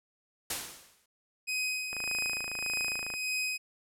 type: noise with exponential decay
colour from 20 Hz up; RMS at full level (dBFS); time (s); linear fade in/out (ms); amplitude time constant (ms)
white; -30; 0.5-1.06; 5; 120
type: tone with tremolo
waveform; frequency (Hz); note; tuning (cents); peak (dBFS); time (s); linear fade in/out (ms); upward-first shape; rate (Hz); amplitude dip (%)
sawtooth; 2515; D#7; +18; -26; 1.47-3.58; 20; sine; 1.7; 50
type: click train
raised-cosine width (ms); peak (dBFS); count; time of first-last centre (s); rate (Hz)
0.5; -26; 34; 1.93-3.139; 27.3
effects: low-pass 12000 Hz 12 dB/octave